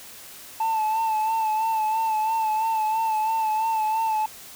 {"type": "tone with vibrato", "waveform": "sine", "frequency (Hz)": 880, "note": "A5", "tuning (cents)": 0, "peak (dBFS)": -18, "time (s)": [0.6, 4.26], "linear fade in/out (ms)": 5, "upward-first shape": "sine", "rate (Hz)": 3, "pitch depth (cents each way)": 40, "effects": ["tanh soft clip ceiling -20 dBFS", "white hiss -43 dBFS RMS until 4.55 s"]}